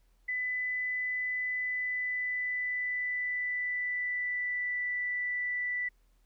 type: tone with pitch glide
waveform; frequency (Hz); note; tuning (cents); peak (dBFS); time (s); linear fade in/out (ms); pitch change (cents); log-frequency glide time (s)
sine; 2000 to 1974.7; B6 to B6; +21 to -1; -30; 0.28-5.89; 10; -22; 1.6-4.8
effects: added 40 Hz sine -63 dBFS peak until 6.25 s + pink hiss -75 dBFS RMS until 6.25 s